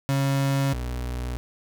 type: tone pair in turn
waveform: 35% pulse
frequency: 137.5 / 61.36 Hz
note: C#3 / B1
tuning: -14 / -11 cents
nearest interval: octave + major second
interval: 1397 cents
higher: first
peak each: -19 / -26 dBFS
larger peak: first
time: 0.09-0.73 / 0.73-1.37 s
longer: neither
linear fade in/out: 0 ms
effects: none